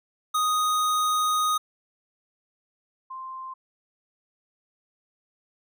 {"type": "tone pair in turn", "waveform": ["square", "sine"], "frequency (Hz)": [1244.5, 1046.5], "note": ["D#6", "C6"], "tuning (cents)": [0, 0], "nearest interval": "minor third", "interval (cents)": 300, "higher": "first", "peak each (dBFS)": [-22, -34], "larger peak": "first", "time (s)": [[0.34, 1.58], [3.1, 3.54]], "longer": "first", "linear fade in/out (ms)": 10, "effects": []}